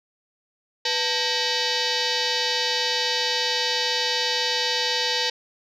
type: tone with frequency modulation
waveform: sine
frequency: 493.9 Hz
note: B4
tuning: in tune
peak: -20 dBFS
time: 0.85-5.3 s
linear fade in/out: 5 ms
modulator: 696 Hz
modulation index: 7
effects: tanh soft clip ceiling -16 dBFS